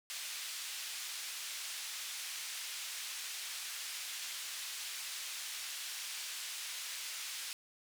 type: band-pass noise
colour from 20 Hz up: pink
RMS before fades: -43 dBFS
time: 0.1-7.53 s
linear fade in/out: 0 ms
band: 2500 to 11000 Hz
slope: 12 dB/octave
effects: none